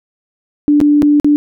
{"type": "tone with dropouts", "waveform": "sine", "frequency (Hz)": 293.7, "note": "D4", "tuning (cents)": 0, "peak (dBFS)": -6, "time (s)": [0.68, 1.36], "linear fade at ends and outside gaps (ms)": 0, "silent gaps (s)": [[0.803, 0.813], [1.021, 1.029], [1.199, 1.245]], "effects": []}